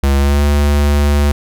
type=tone with pitch glide; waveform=square; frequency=69.3 to 72.41 Hz; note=C#2 to D2; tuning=0 to -24 cents; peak=-10 dBFS; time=0.03-1.32 s; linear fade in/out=5 ms; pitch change=+76 cents; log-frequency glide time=0.17-0.43 s; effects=none